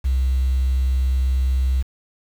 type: tone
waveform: triangle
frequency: 64.9 Hz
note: C2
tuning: 13 cents flat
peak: -12 dBFS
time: 0.04-1.83 s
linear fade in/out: 20 ms
effects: tanh soft clip ceiling -14 dBFS + 7-bit